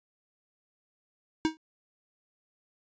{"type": "tone with exponential decay", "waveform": "square", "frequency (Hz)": 316.8, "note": "D#4", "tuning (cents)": 31, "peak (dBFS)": -20, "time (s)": [1.45, 1.57], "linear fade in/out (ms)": 0, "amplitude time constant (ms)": 26, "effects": ["resampled to 16000 Hz"]}